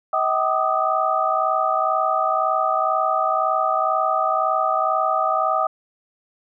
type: tone cluster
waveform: sine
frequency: 639 / 762 / 1200 / 1262 Hz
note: D#5 / G5 / D6 / D#6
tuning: +46 / -49 / +37 / +24 cents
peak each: -23 dBFS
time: 0.13-5.67 s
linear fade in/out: 5 ms
effects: none